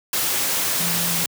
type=tone in noise; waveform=sine; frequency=170.6 Hz; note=F3; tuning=40 cents flat; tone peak=-28 dBFS; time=0.8-1.24 s; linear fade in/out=2 ms; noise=white; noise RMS=-22 dBFS; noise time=0.13-1.26 s; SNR=-9 dB; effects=high-pass 100 Hz 12 dB/octave